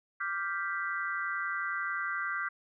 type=chord; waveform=sine; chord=G dominant seventh; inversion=second; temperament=equal; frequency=1174.7 / 1396.9 / 1568 / 1975.5 Hz; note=D6 / F6 / G6 / B6; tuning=0 / 0 / 0 / 0 cents; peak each=-37 / -37 / -35 / -39 dBFS; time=0.2-2.49 s; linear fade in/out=10 ms; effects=none